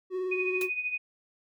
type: tone with vibrato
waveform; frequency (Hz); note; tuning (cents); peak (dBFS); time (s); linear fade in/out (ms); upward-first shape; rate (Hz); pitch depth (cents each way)
triangle; 370; F#4; 0; -27; 0.1-0.7; 50; triangle; 19; 33
type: tone with tremolo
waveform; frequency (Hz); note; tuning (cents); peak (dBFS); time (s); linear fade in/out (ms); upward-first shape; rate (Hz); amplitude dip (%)
sine; 2488; D#7; -1; -26; 0.31-0.98; 10; triangle; 13; 75
type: noise with exponential decay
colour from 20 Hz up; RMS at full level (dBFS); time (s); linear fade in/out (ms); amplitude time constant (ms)
white; -35; 0.61-0.7; 2; 19
effects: none